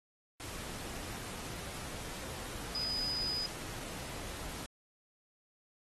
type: tone in noise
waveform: sine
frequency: 4978 Hz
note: D#8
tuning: in tune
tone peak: -33 dBFS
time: 2.75-3.46 s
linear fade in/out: 0 ms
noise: pink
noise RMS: -44 dBFS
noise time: 0.4-4.66 s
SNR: +8 dB
effects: AAC 32 kbps